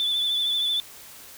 sine tone with vibrato, 3495 Hz, A7, 12 cents flat, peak -20 dBFS, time 0-0.8 s, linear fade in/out 0 ms, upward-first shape sine, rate 13 Hz, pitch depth 31 cents each way, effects tanh soft clip ceiling -19 dBFS + white hiss -45 dBFS RMS until 1.37 s

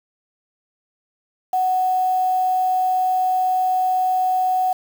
sine tone with quantisation, 742 Hz, F#5, 5 cents sharp, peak -16 dBFS, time 1.53-4.73 s, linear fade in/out 5 ms, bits 6, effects none

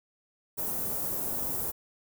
white band-stop noise, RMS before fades -32 dBFS, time 0.57-1.72 s, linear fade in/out 20 ms, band 690 to 14000 Hz, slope 12 dB/octave, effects none

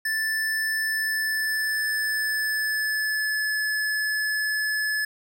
square tone with pitch glide, 1760 to 1719.8 Hz, A6 to A6, 0 to -40 cents, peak -24 dBFS, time 0.05-5.05 s, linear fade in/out 5 ms, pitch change -40 cents, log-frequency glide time 0.84-3.6 s, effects none

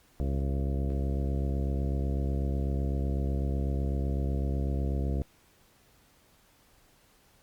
harmonic tone with a mistuned harmonic, 68 Hz, C#2, 33 cents flat, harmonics 1 / 2 / 3 / 4 / 5 / 6 / 7 / 8 / 10, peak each -28 / -34 / -38 / -40 / -42 / -44 / -45 / -46 / -48 dBFS, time 0.2-5.22 s, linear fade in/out 0 ms, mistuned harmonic 8, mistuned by +35 cents, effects pink hiss -63 dBFS RMS until 7.42 s + Opus 48 kbps

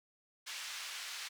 white band-pass noise, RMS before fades -44 dBFS, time 0.46-1.29 s, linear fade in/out 20 ms, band 1400 to 4900 Hz, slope 12 dB/octave, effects none

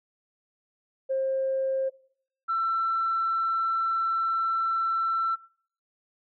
sine tone pair in turn, 532 / 1340.6 Hz, C5 / E6, +29 / +29 cents, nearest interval octave + major third, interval 1600 cents, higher second, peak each -23 dBFS, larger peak neither, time 1.09-1.9 / 2.48-5.36 s, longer second, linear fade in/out 20 ms, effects noise-tail reverb RT60 0.6 s tail -22 dB re dry + tanh soft clip ceiling -19 dBFS

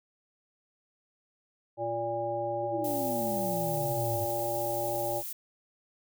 harmonic tone, 116.2 Hz, A#2, 5 cents flat, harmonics 1 / 3 / 5 / 7, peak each -42 / -37 / -32 / -34 dBFS, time 1.77-5.23 s, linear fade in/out 50 ms
sine exponential sweep, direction down, 370 to 98 Hz, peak -34 dBFS, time 2.62-4.28 s, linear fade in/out 50 ms
violet noise, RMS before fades -38 dBFS, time 2.84-5.33 s, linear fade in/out 5 ms
effects none

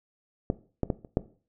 clicks, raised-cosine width 2 ms, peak -11 / -12 / -12 / -30 / -9 dBFS, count 5, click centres 0.501 / 0.833 / 0.902 / 1.048 / 1.171 s, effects noise-tail reverb RT60 0.4 s tail -17 dB re dry

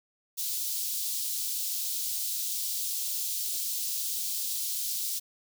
white high-pass noise, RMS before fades -32 dBFS, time 0.37-5.2 s, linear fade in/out 20 ms, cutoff 3700 Hz, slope 24 dB/octave, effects none

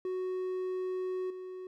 triangle tone with level steps, 370 Hz, F#4, in tune, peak -30 / -38 dBFS, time 0.05-1.67 s, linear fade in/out 2 ms, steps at 1.3 s, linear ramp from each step 5 ms, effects none

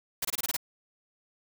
white noise bursts, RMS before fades -30 dBFS, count 7, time 0.22-0.567 s, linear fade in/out 5 ms, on 29 ms, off 24 ms, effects none

